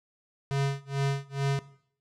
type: tone with tremolo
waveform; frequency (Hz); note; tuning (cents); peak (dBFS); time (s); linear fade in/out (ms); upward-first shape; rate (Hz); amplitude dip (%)
square; 138.59; C#3; 0; -24; 0.51-1.59; 0; sine; 2.3; 100
effects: noise-tail reverb RT60 0.6 s tail -17 dB re dry + low-pass 7000 Hz 12 dB/octave